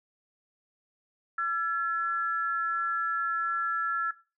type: tone pair together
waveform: sine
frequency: 1349.3 / 1700 Hz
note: E6 / G#6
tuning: +40 / +40 cents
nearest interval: major third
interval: 400 cents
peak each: -28 / -31 dBFS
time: 1.38-4.11 s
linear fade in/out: 5 ms
effects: noise-tail reverb RT60 0.3 s tail -17 dB re dry